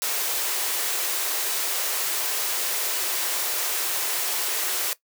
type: high-pass noise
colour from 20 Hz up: white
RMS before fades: -26 dBFS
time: 0.02-4.93 s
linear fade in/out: 0 ms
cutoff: 330 Hz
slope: 96 dB/octave
effects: noise-tail reverb RT60 0.1 s tail -17 dB re dry